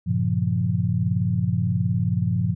sine chord, G half-diminished seventh, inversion none, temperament equal with one note detuned, 98 / 116.88 / 138.59 / 174.61 Hz, G2 / Bb2 / Db3 / F3, 0 / +5 / 0 / 0 cents, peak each -25 / -24 / -28 / -24 dBFS, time 0.06-2.55 s, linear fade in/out 20 ms, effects none

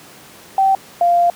sine tone pair in turn, 774 / 695.2 Hz, G5 / F5, -22 / -8 cents, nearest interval major second, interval 186 cents, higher first, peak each -10 / -10 dBFS, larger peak neither, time 0.58-0.75 / 1.01-1.3 s, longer second, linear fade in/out 2 ms, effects pink hiss -41 dBFS RMS until 1.35 s + high-pass 150 Hz 12 dB/octave

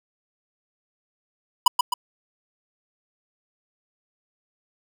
square tone with echo, 987.8 Hz, B5, in tune, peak -11 dBFS, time 1.66-1.68 s, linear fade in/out 5 ms, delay 130 ms, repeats 2, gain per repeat -5 dB, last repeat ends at 1.94 s, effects none

